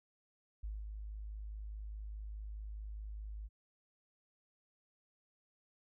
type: tone with ADSR envelope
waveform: sine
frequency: 52.4 Hz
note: G#1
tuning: 16 cents sharp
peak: -38 dBFS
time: 0.63-3.49 s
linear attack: 10 ms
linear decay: 200 ms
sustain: -4 dB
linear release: 34 ms
effects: none